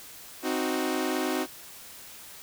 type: chord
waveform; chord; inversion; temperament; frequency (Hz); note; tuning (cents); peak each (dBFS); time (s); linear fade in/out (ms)
sawtooth; C diminished; none; equal; 261.6 / 311.1 / 370; C4 / Eb4 / Gb4; 0 / 0 / 0; -27; 0.42-1.47; 50
effects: white hiss -46 dBFS RMS until 2.42 s